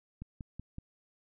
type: click train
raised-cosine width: 5 ms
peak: -29 dBFS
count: 4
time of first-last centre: 0.22-0.784 s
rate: 5.32 Hz
effects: none